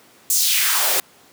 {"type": "noise with high-pass filter sweep", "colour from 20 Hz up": "white", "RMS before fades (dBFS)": -18, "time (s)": [0.3, 1], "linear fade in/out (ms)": 2, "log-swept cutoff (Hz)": [7800, 370], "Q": 2, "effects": ["pink hiss -50 dBFS RMS until 1.32 s", "high-pass 200 Hz 12 dB/octave"]}